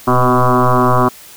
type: tone with frequency modulation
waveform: sine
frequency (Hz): 502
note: B4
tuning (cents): +28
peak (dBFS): -8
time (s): 0.07-1.09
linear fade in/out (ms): 10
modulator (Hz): 125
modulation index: 6
effects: white hiss -38 dBFS RMS until 1.36 s